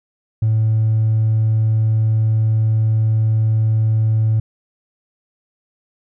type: tone with hard clipping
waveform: sine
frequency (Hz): 110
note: A2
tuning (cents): 0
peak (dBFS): -13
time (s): 0.42-4.4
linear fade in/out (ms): 5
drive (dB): 1
effects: none